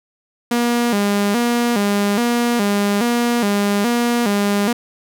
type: tone with vibrato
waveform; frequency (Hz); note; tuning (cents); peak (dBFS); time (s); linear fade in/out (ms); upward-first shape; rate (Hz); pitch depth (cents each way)
sawtooth; 220; A3; 0; -11; 0.51-4.73; 5; square; 1.2; 140
effects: none